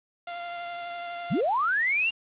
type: tone with vibrato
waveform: sawtooth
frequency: 694 Hz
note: F5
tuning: 11 cents flat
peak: -30 dBFS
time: 0.27-1.41 s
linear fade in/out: 5 ms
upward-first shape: sine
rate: 12 Hz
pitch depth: 11 cents each way
type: linear sweep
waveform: sine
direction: up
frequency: 103.83 to 2846 Hz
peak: -22 dBFS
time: 1.3-2.11 s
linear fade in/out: 20 ms
effects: resampled to 8000 Hz + 8-bit